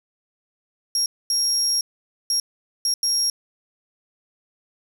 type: tone bursts at uneven times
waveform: 35% pulse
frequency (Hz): 5588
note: F8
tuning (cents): 0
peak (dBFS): -16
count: 5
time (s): 0.95-1.06 / 1.3-1.81 / 2.3-2.4 / 2.85-2.94 / 3.03-3.3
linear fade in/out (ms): 2
effects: none